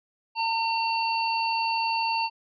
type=harmonic tone; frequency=908 Hz; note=A#5; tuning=46 cents flat; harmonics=1 / 3 / 5; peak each=-25 / -30 / -32 dBFS; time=0.35-2.3 s; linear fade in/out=50 ms; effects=none

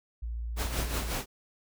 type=tone; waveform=sine; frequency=57.6 Hz; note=A#1; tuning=20 cents flat; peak=-32 dBFS; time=0.22-1.13 s; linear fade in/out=10 ms
type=noise with tremolo; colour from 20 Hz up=pink; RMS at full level=-32 dBFS; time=0.56-1.26 s; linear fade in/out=50 ms; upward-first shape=sine; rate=5.5 Hz; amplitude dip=60%
effects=none

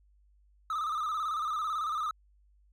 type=tone with vibrato; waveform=triangle; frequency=1245 Hz; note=D#6; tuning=1 cent sharp; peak=-28 dBFS; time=0.7-2.11 s; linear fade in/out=2 ms; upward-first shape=square; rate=18 Hz; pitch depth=64 cents each way; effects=added 50 Hz sine -61 dBFS peak until 2.72 s

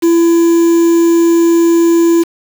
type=tone with quantisation; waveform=triangle; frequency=336.4 Hz; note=E4; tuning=35 cents sharp; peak=-4 dBFS; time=0.02-2.24 s; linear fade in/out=20 ms; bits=4; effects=none

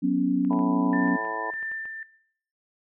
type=chord; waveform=sine; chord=F# suspended fourth; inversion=none; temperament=just; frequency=185 / 246.7 / 277.5 Hz; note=F#3 / B3 / C#4; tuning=0 / -2 / +2 cents; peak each=-27 / -26 / -23 dBFS; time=0.02-1.17 s; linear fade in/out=20 ms
type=clicks; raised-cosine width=0.5 ms; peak=-33 dBFS; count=10; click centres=0.449 / 0.531 / 0.591 / 0.933 / 1.077 / 1.251 / 1.538 / 1.628 / 1.716 / 1.855 s
type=harmonic tone; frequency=110 Hz; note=A2; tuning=in tune; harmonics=3 / 4 / 5 / 6 / 7 / 8 / 9; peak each=-42 / -37 / -41 / -36 / -38 / -38 / -31 dBFS; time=0.5-1.51 s; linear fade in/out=10 ms
type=tone with tremolo; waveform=sine; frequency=1784 Hz; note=A6; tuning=23 cents sharp; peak=-28 dBFS; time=0.93-2.03 s; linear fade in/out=2 ms; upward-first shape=sine; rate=1.7 Hz; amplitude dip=45%
effects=noise-tail reverb RT60 0.7 s tail -23 dB re dry

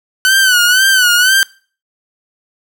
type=tone with vibrato; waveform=sawtooth; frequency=1500 Hz; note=F#6; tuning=23 cents sharp; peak=-4 dBFS; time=0.25-1.43 s; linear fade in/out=0 ms; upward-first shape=sine; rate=2 Hz; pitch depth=90 cents each way; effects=noise-tail reverb RT60 0.4 s tail -22 dB re dry

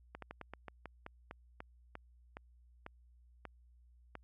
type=slowing click train; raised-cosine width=0.5 ms; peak=-30 dBFS; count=15; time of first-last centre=0.15-4.153 s; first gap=73 ms; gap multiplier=1.19; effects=added 60 Hz sine -61 dBFS peak until 4.23 s

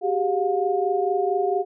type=tone cluster; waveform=sine; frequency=381.2 / 405.6 / 714 Hz; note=G4 / G#4 / F5; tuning=-48 / -41 / +38 cents; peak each=-24 dBFS; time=0.01-1.65 s; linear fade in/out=50 ms; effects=none

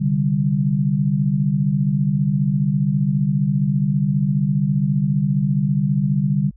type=chord; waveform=sine; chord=C suspended second; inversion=none; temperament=equal with one note detuned; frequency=131.95 / 146.83 / 196 Hz; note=C3 / D3 / G3; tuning=+15 / 0 / 0 cents; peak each=-24 / -18 / -20 dBFS; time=0-6.51 s; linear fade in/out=20 ms; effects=added 50 Hz sine -44 dBFS peak until 6.56 s

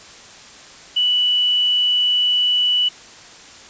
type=tone; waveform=sine; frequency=2960 Hz; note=F#7; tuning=in tune; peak=-14 dBFS; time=0.96-2.89 s; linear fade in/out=10 ms; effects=white hiss -41 dBFS RMS until 3.69 s + resampled to 16000 Hz

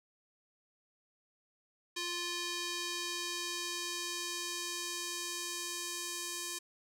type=tone with band-pass filter sweep; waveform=square; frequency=349.2 Hz; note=F4; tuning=in tune; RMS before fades=-39 dBFS; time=1.96-6.59 s; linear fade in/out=10 ms; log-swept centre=4500 to 7500 Hz; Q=1.1; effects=none

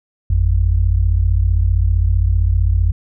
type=tone pair together; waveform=sine; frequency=51.91 / 87.31 Hz; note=G#1 / F2; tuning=0 / 0 cents; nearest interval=major sixth; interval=900 cents; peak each=-14 dBFS; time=0.3-2.92 s; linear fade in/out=5 ms; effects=none

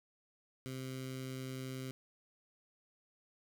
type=tone with notch filter; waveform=15% pulse; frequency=130.81 Hz; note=C3; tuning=in tune; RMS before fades=-43 dBFS; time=0.66-1.91 s; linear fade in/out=0 ms; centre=830 Hz; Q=0.56; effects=none

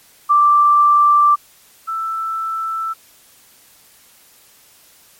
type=tone pair in turn; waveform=sine; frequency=1174.7 / 1324.7 Hz; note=D6 / E6; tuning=0 / +8 cents; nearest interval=major second; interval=208 cents; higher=second; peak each=-8 / -19 dBFS; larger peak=first; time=0.29-1.36 / 1.87-2.94 s; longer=neither; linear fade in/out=20 ms; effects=white hiss -49 dBFS RMS until 5.19 s + MP3 64 kbps

